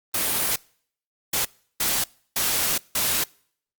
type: noise bursts at uneven times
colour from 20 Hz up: white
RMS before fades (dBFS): -23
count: 5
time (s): 0.14-0.56 / 1.33-1.45 / 1.8-2.04 / 2.36-2.78 / 2.95-3.24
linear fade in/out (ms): 5
effects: noise-tail reverb RT60 0.6 s tail -26 dB re dry + Opus 32 kbps